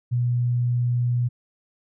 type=tone; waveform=sine; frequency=121.8 Hz; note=B2; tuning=24 cents flat; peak=-19 dBFS; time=0.11-1.29 s; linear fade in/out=20 ms; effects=none